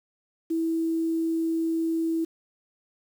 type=tone with quantisation; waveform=sine; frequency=327.2 Hz; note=E4; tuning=13 cents flat; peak=-23 dBFS; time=0.5-2.25 s; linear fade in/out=10 ms; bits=8; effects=none